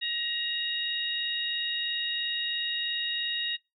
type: harmonic tone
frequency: 943 Hz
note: A#5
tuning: 20 cents sharp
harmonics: 2 / 3 / 4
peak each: -36 / -34 / -31 dBFS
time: 0.01-3.57 s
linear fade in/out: 20 ms
effects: noise-tail reverb RT60 0.2 s tail -21 dB re dry